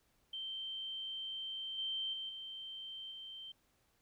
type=tone with level steps; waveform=sine; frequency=3124 Hz; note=G7; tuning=7 cents flat; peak=-40 / -36 / -40 / -44 / -46 dBFS; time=0.33-3.52 s; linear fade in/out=5 ms; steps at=1.78 / 2.13 / 2.29 / 3.11 s; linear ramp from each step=5 ms; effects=pink hiss -75 dBFS RMS until 4.01 s